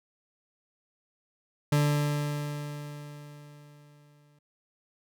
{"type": "tone with exponential decay", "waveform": "40% pulse", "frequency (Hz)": 146.83, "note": "D3", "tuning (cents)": 0, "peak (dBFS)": -20, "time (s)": [1.72, 4.39], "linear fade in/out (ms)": 5, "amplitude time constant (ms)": 580, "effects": []}